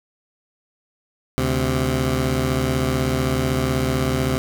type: tone pair together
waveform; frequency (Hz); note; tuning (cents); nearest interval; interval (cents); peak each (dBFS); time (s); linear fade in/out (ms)
15% pulse; 73 / 130.07; D2 / C3; -10 / -10; minor seventh; 1000; -17 / -14; 1.38-4.38; 0
effects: none